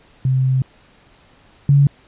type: tone pair in turn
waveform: sine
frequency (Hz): 130.81 / 141.24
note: C3 / C#3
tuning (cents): 0 / +33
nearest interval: minor second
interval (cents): 133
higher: second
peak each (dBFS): -13 / -8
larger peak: second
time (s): 0.25-0.62 / 1.69-1.87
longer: first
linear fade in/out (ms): 2
effects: pink hiss -51 dBFS RMS until 2.07 s + resampled to 8000 Hz